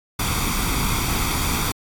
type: noise with comb filter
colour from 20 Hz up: pink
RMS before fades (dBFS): -22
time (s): 0.19-1.72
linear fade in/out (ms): 5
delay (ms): 0.86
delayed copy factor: +0.65
effects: AAC 64 kbps